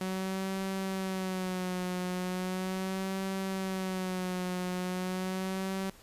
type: tone with vibrato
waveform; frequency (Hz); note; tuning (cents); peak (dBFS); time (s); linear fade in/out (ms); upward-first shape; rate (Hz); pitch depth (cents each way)
sawtooth; 186.6; F#3; +15; -28; 0.01-5.9; 2; sine; 0.38; 49
effects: pink hiss -56 dBFS RMS until 6.02 s + resampled to 32000 Hz